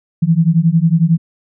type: beating tone pair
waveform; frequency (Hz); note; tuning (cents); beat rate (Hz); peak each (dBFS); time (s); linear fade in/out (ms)
sine; 159.7 / 170.7; D#3 / F3; +45 / -39; 11; -12; 0.22-1.18; 10
effects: none